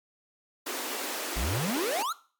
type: high-pass noise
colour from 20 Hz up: pink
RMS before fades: -34 dBFS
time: 0.66-2.03 s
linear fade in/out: 10 ms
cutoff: 270 Hz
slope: 48 dB/octave
type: exponential sweep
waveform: square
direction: up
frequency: 49 to 1433 Hz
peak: -29 dBFS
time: 1.36-2.13 s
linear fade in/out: 10 ms
effects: noise-tail reverb RT60 0.4 s tail -18 dB re dry + MP3 96 kbps